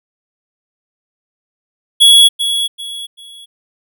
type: tone with echo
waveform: square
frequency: 3358 Hz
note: G#7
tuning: 18 cents sharp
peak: -4 dBFS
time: 2-2.29 s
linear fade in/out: 20 ms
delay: 390 ms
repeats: 3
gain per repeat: -10 dB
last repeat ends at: 3.46 s
effects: none